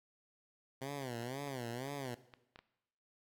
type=tone with vibrato; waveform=10% pulse; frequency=129.2 Hz; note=C3; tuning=21 cents flat; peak=-32 dBFS; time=0.81-2.15 s; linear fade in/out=10 ms; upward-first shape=sine; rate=2 Hz; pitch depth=180 cents each way
type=clicks; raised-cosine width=0.3 ms; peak=-36 dBFS; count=8; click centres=1.024 / 1.228 / 1.477 / 1.88 / 2.055 / 2.338 / 2.559 / 2.59 s
effects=noise-tail reverb RT60 0.9 s tail -17 dB re dry